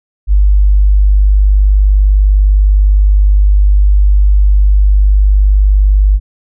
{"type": "tone", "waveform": "sine", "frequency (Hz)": 49.87, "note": "G1", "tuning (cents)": 30, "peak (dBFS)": -4, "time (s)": [0.27, 6.2], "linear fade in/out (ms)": 50, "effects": []}